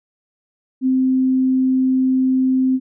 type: tone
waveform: sine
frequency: 260 Hz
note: C4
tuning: 11 cents flat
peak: -13 dBFS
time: 0.81-2.8 s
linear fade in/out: 50 ms
effects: none